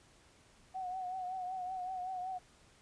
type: tone with vibrato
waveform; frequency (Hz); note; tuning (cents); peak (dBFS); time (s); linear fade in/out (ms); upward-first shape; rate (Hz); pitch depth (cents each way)
sine; 740; F#5; 0; -37; 0.74-2.39; 20; triangle; 5.3; 59
effects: pink hiss -64 dBFS RMS until 2.81 s + resampled to 22050 Hz